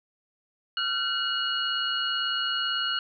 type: tone cluster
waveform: sine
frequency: 1379 / 1517 / 2895 / 4315 Hz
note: F6 / F#6 / F#7 / C#8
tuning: -22 / +43 / -38 / -47 cents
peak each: -31 / -34 / -28 / -33 dBFS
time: 0.77-2.99 s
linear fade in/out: 2 ms
effects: none